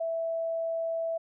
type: tone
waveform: sine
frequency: 659 Hz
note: E5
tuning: 1 cent flat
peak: -28 dBFS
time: 0-1.18 s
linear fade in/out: 10 ms
effects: none